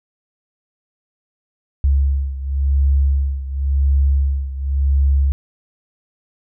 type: beating tone pair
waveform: sine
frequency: 68.7 / 69.63 Hz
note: C#2 / C#2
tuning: -15 / +8 cents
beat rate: 0.93 Hz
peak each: -15 / -19 dBFS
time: 1.84-5.32 s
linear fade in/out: 0 ms
effects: none